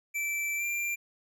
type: tone with pitch glide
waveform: square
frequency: 2329 to 2374 Hz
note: D7 to D7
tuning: -15 to +18 cents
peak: -30 dBFS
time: 0.14-0.96 s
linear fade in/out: 20 ms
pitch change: +33 cents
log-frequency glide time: 0.57-0.64 s
effects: none